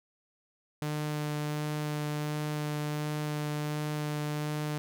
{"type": "tone with vibrato", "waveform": "sawtooth", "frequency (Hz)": 150, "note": "D3", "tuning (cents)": 37, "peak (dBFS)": -27, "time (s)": [0.82, 4.78], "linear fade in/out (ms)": 0, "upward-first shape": "sine", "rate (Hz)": 1.4, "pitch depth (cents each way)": 9, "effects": []}